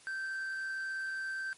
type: tone with amplitude modulation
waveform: triangle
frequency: 1557 Hz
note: G6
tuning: 12 cents flat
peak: -32 dBFS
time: 0.07-1.53 s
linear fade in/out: 0 ms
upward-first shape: sine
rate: 158 Hz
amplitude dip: 25%
effects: white hiss -59 dBFS RMS until 1.57 s + MP3 48 kbps